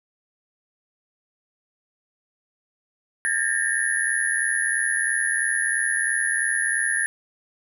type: tone cluster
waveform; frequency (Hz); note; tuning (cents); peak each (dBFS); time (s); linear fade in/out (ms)
sine; 1626 / 1755 / 1838 / 10300; G#6 / A6 / A#6 / E9; -37 / -5 / -25 / -41; -26; 3.25-7.06; 0
effects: none